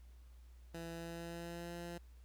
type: tone with pitch glide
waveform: 15% pulse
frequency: 167 to 172.09 Hz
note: E3 to F3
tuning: +23 to -25 cents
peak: -38 dBFS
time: 0.74-1.98 s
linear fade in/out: 5 ms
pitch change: +52 cents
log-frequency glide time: 0.93-1.75 s
effects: added 60 Hz sine -55 dBFS peak until 2.24 s + pink hiss -73 dBFS RMS until 2.24 s